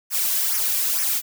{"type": "noise with flanger", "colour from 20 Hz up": "blue", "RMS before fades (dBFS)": -22, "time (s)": [0.1, 1.22], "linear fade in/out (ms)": 50, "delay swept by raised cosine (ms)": [0.24, 2.34], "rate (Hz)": 2.2, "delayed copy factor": -0.8, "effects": []}